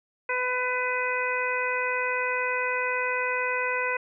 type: harmonic tone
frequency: 501 Hz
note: B4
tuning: 25 cents sharp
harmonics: 1 / 2 / 3 / 4 / 5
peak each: -31 / -31 / -31 / -31 / -31 dBFS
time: 0.29-3.97 s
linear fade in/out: 5 ms
effects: none